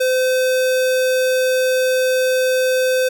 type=tone; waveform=square; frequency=513 Hz; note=C5; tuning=34 cents flat; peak=-15 dBFS; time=0-3.09 s; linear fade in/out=10 ms; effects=none